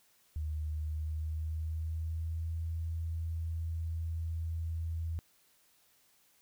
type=tone with pitch glide; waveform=sine; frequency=76.9 to 81.94 Hz; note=D#2 to E2; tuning=-20 to -10 cents; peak=-33 dBFS; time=0.36-5.19 s; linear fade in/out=0 ms; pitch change=+110 cents; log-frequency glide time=0.82-2.5 s; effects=white hiss -68 dBFS RMS until 6.41 s